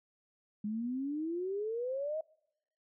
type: exponential sweep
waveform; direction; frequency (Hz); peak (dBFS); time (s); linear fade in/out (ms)
sine; up; 205.2 to 645; -33; 0.64-2.21; 5
effects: noise-tail reverb RT60 0.8 s tail -26 dB re dry